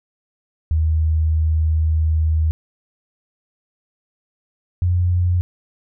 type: tone pair in turn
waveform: sine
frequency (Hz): 79 / 88.82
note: D#2 / F2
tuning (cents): +27 / +30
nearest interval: major second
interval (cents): 203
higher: second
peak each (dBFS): -14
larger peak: neither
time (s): 0.71-2.51 / 4.82-5.41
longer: first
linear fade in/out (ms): 0
effects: none